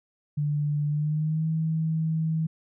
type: tone with pitch glide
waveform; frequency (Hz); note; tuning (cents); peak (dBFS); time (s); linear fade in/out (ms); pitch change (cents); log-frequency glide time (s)
sine; 147.5 to 159.92; D3 to D#3; +8 to +48; -23; 0.37-2.47; 10; +140; 0.88-1.47
effects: none